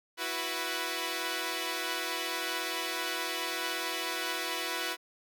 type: chord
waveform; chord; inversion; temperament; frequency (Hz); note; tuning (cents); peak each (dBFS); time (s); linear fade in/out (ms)
5% pulse; E suspended second; none; equal with one note detuned; 330.8 / 370 / 493.9; E4 / F#4 / B4; +6 / 0 / 0; -25; 0.17-4.97; 50
effects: none